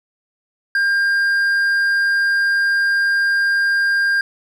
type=tone with hard clipping; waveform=triangle; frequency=1602 Hz; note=G6; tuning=37 cents sharp; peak=-15 dBFS; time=0.75-4.21 s; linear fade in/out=2 ms; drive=7 dB; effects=none